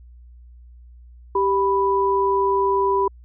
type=tone pair together; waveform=sine; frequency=392 / 987.8 Hz; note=G4 / B5; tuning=0 / 0 cents; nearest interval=octave + major third; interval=1600 cents; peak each=-19 dBFS; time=1.35-3.08 s; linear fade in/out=5 ms; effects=added 60 Hz sine -42 dBFS peak until 3.24 s

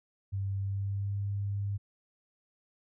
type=tone with pitch glide; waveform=sine; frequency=98 to 100.41 Hz; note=G2 to G2; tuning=0 to +42 cents; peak=-30 dBFS; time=0.32-1.78 s; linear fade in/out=20 ms; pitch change=+42 cents; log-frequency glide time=0.59-1.21 s; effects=none

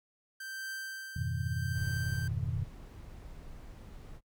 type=tone with tremolo; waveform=45% pulse; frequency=1563 Hz; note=G6; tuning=6 cents flat; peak=-37 dBFS; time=0.4-2.28 s; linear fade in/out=5 ms; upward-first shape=triangle; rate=0.8 Hz; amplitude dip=75%
type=chord; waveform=sine; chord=F half-diminished seventh; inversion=none; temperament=equal; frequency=87.31 / 103.83 / 123.47 / 155.56 Hz; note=F2 / Ab2 / Cb3 / Eb3; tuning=0 / 0 / 0 / 0 cents; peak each=-36 / -39 / -35 / -39 dBFS; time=1.16-2.64 s; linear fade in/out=5 ms
type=noise; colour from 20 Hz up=brown; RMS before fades=-47 dBFS; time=1.73-4.21 s; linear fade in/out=50 ms
effects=noise-tail reverb RT60 0.1 s tail -25 dB re dry

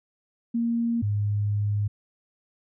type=tone pair in turn; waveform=sine; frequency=233.1 / 103.33 Hz; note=A#3 / G#2; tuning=0 / -8 cents; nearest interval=octave + major second; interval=1408 cents; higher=first; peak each=-22 dBFS; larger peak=neither; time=0.54-1.02 / 1.02-1.88 s; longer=second; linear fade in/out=10 ms; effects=none

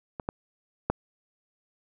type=clicks; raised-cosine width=1 ms; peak=-20 / -15 / -9 dBFS; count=3; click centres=0.198 / 0.289 / 0.9 s; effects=none

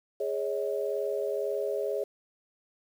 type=chord; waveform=sine; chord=Ab suspended fourth; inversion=none; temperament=equal with one note detuned; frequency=415.3 / 554.4 / 636.4 Hz; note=Ab4 / Db5 / Eb5; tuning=0 / 0 / +39 cents; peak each=-31 / -32 / -35 dBFS; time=0.2-2.04 s; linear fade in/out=5 ms; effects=9-bit

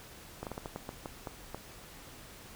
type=slowing click train; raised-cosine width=1 ms; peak=-24 dBFS; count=10; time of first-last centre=0.43-1.546 s; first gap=38 ms; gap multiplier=1.28; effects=pink hiss -51 dBFS RMS until 2.55 s

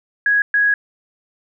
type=tone bursts at uneven times; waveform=sine; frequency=1661.2 Hz; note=G#6; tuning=in tune; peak=-12 dBFS; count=2; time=0.26-0.42 / 0.54-0.74 s; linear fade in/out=2 ms; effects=none

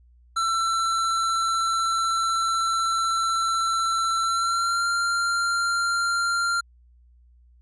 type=tone with pitch glide; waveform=square; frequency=1342 to 1386.1 Hz; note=E6 to F6; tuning=+31 to -13 cents; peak=-22 dBFS; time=0.36-6.61 s; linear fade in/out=10 ms; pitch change=+56 cents; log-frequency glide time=4.22-4.87 s; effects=added 60 Hz sine -52 dBFS peak until 7.61 s + resampled to 22050 Hz

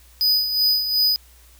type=tone with tremolo; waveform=square; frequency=4978 Hz; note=D#8; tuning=in tune; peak=-15 dBFS; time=0.21-1.16 s; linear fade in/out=0 ms; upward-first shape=sine; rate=2.7 Hz; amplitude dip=60%; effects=added 60 Hz sine -49 dBFS peak until 1.59 s + white hiss -53 dBFS RMS until 1.59 s

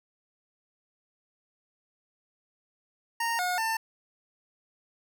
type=tone with pitch steps; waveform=25% pulse; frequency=926 / 722 / 895 Hz; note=A#5 / F#5 / A5; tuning=-12 / -43 / +29 cents; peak=-23 dBFS; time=3.2-3.77 s; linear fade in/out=5 ms; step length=190 ms; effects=none

